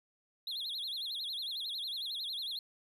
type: tone with vibrato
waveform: triangle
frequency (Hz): 3720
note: A#7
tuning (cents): -4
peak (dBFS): -35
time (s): 0.47-2.59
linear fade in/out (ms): 2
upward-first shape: sine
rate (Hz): 11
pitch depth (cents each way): 230
effects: none